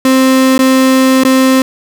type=tone with dropouts; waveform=35% pulse; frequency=262.2 Hz; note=C4; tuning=4 cents sharp; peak=-4 dBFS; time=0.05-1.62 s; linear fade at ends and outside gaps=2 ms; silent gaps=0.58-0.591 / 1.236-1.249 s; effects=7-bit